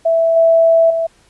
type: tone with level steps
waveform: sine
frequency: 659.3 Hz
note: E5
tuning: in tune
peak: -10 / -7 / -14 dBFS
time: 0.05-1.07 s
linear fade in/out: 10 ms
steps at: 0.36 / 0.9 s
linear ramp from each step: 5 ms
effects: pink hiss -52 dBFS RMS until 1.29 s + resampled to 24000 Hz